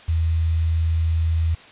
sine tone with quantisation, 81.6 Hz, E2, 17 cents flat, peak -17 dBFS, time 0.08-1.55 s, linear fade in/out 10 ms, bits 7, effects white hiss -45 dBFS RMS until 1.71 s + resampled to 8000 Hz

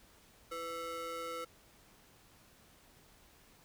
square ring-modulated tone, 415.3 Hz, G#4, in tune, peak -37 dBFS, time 0.51-1.45 s, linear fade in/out 10 ms, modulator 916 Hz, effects pink hiss -63 dBFS RMS until 3.64 s

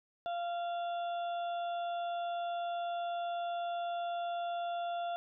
harmonic tone, 692 Hz, F5, 16 cents flat, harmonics 1 / 2 / 4 / 5, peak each -34 / -47 / -55 / -51 dBFS, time 0.26-5.16 s, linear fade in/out 0 ms, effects none

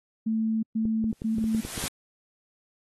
sine tone bursts, 221.5 Hz, A3, 12 cents sharp, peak -23 dBFS, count 3, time 0.26-1.61 s, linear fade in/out 10 ms, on 370 ms, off 120 ms
clicks, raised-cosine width 3 ms, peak -22 dBFS, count 10, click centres 0.854 / 1.042 / 1.128 / 1.219 / 1.384 / 1.441 / 1.548 / 1.65 / 1.778 / 1.84 s
white noise with exponential growth, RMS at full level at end -29 dBFS, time 1.09-1.88 s, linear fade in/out 0 ms, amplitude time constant 170 ms
effects AAC 32 kbps

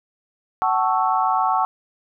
sine chord, F# minor seventh, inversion none, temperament equal with one note detuned, 752.1 / 880 / 1108.7 / 1318.5 Hz, F#5 / A5 / C#6 / E6, +28 / 0 / 0 / 0 cents, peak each -21 / -22 / -22 / -25 dBFS, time 0.62-1.65 s, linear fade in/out 0 ms, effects none

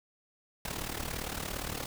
pink noise with amplitude modulation, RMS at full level -34 dBFS, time 0.65-1.86 s, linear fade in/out 2 ms, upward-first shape sine, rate 37.4 Hz, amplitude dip 75%, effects none

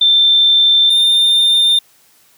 sine / triangle tone pair in turn, 3564 / 3607 Hz, A7 / A7, +22 / +42 cents, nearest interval unison, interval 20 cents, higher second, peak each -7 dBFS, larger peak neither, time 0.01-0.9 / 0.9-1.79 s, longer neither, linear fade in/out 5 ms, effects white hiss -51 dBFS RMS until 2.37 s + high-pass 80 Hz 12 dB/octave

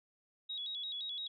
sine tone with vibrato, 3585 Hz, A7, 32 cents sharp, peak -38 dBFS, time 0.49-1.28 s, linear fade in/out 10 ms, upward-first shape square, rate 5.8 Hz, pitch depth 100 cents each way, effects none

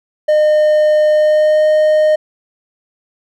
triangle tone with pitch glide, 609 to 615.4 Hz, D#5 to D#5, -37 to -19 cents, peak -6 dBFS, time 0.28-2.16 s, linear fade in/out 10 ms, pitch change +18 cents, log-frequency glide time 1.11-1.67 s, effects none

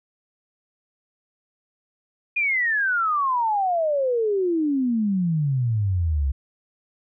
sine exponential sweep, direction down, 2469 to 65.41 Hz, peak -19 dBFS, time 2.36-6.32 s, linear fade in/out 10 ms, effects none

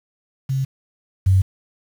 sine tone pair in turn, 133.9 / 94.68 Hz, C3 / F#2, +40 / +40 cents, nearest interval tritone, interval 600 cents, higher first, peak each -18 / -11 dBFS, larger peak second, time 0.49-0.65 / 1.26-1.42 s, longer neither, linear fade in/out 10 ms, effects 7-bit

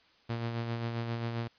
sawtooth tone with tremolo, 116.54 Hz, A#2, in tune, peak -27 dBFS, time 0.29-1.48 s, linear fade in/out 10 ms, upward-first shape sine, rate 7.5 Hz, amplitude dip 40%, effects white hiss -64 dBFS RMS until 1.58 s + resampled to 11025 Hz

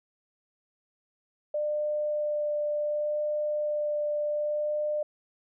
sine tone with vibrato, 597 Hz, D5, 28 cents sharp, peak -26 dBFS, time 1.54-5.03 s, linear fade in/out 5 ms, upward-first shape sine, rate 0.68 Hz, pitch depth 9 cents each way, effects none

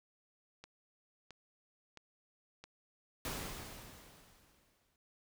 click train, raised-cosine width 0.2 ms, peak -33 dBFS, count 5, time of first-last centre 0.64-3.307 s, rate 1.5 Hz
pink noise with exponential decay, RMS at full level -39 dBFS, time 3.25-4.96 s, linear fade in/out 1 ms, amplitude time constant 370 ms
effects none

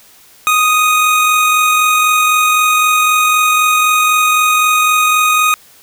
25% pulse tone with amplitude modulation, 1244.5 Hz, D#6, in tune, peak -4 dBFS, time 0.47-5.54 s, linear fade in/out 0 ms, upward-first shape sine, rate 43.9 Hz, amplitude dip 25%, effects white hiss -44 dBFS RMS until 5.82 s

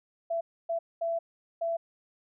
sine tone bursts at uneven times, 669 Hz, E5, 25 cents sharp, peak -27 dBFS, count 4, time 0.3-0.41 / 0.69-0.79 / 1.01-1.19 / 1.61-1.77 s, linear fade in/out 10 ms, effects none

